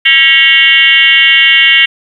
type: tone with frequency modulation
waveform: sine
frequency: 2501 Hz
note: D#7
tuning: 8 cents sharp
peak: -3 dBFS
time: 0.05-1.86 s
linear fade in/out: 10 ms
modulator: 292 Hz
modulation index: 2.4
effects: 7-bit